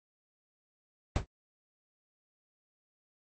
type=noise with exponential decay; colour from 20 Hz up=brown; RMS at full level=-20 dBFS; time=1.16-1.26 s; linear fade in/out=0 ms; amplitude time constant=21 ms; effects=MP3 32 kbps